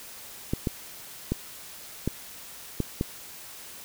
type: clicks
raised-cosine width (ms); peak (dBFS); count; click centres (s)
3; -12; 6; 0.535 / 0.672 / 1.32 / 2.076 / 2.803 / 3.011
effects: white hiss -44 dBFS RMS until 3.84 s